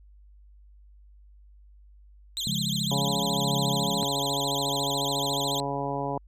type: tone with vibrato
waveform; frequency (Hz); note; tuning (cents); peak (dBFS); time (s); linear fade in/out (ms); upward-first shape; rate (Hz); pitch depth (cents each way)
35% pulse; 3616; A7; +47; -27; 2.37-5.6; 0; sine; 14; 250
type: chord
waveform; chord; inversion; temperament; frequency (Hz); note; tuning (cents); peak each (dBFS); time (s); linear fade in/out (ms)
sine; Db major; none; just; 138.59 / 173.24 / 207.9; Db3 / F3 / Ab3; 0 / -14 / +2; -32; 2.47-4.03; 0
type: harmonic tone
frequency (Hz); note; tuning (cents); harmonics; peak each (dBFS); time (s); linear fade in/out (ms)
140; C#3; +18; 1 / 2 / 3 / 4 / 5 / 6 / 7; -35 / -35 / -35 / -35 / -35 / -35 / -35; 2.91-6.18; 2
effects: added 50 Hz sine -50 dBFS peak until 6.27 s + resampled to 32000 Hz